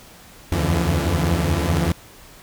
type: tone cluster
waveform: sawtooth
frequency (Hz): 74 / 85 / 90 / 144.4 / 168.1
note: D2 / F2 / F#2 / D3 / E3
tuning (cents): +14 / -46 / -47 / -29 / +34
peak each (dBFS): -20 / -20 / -20 / -23 / -20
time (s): 0.52-1.92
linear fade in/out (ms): 0
effects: pink hiss -45 dBFS RMS until 2.42 s